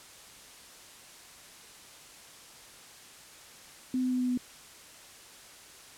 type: tone with pitch steps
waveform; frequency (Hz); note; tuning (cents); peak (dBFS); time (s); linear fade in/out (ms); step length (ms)
sine; 255.6 / 253.8 / 252.1 / 250.3 / 248.6; C4 / B3 / B3 / B3 / B3; -40 / +47 / +36 / +23 / +12; -26; 3.94-4.375; 2; 87
effects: white hiss -51 dBFS RMS until 5.97 s + low-pass 10000 Hz 12 dB/octave